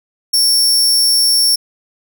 sawtooth tone, 5460 Hz, F8, 40 cents flat, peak -7 dBFS, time 0.33-1.56 s, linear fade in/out 10 ms, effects none

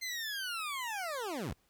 20% pulse linear sweep, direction down, 2093 to 38.89 Hz, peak -31 dBFS, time 0.01-1.54 s, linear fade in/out 20 ms, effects pink hiss -72 dBFS RMS until 1.69 s

